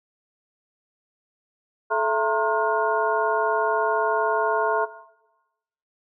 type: tone cluster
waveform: sine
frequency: 433.7 / 666 / 923 / 1067 / 1429 Hz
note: A4 / E5 / A#5 / C6 / F6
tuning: -25 / +18 / -17 / +34 / +39 cents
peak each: -26 dBFS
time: 1.9-4.86 s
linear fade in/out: 20 ms
effects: noise-tail reverb RT60 1.0 s tail -17 dB re dry